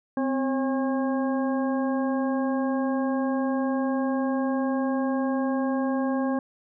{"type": "harmonic tone with a mistuned harmonic", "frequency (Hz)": 270.8, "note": "C#4", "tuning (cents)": -40, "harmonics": [1, 2, 3, 4, 6], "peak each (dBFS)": [-24, -30, -34, -36, -40], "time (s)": [0.17, 6.39], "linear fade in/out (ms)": 2, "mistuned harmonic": 1, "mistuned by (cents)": -68, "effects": []}